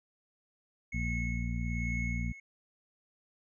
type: tone with tremolo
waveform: triangle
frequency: 2186 Hz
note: C#7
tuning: 25 cents flat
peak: -34 dBFS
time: 0.92-2.4 s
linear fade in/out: 5 ms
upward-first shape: sine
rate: 1.2 Hz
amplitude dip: 75%
type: harmonic tone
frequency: 58.5 Hz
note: A#1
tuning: 7 cents sharp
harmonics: 1 / 2 / 3 / 4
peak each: -34 / -37 / -39 / -40 dBFS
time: 0.93-2.33 s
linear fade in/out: 20 ms
effects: resampled to 16000 Hz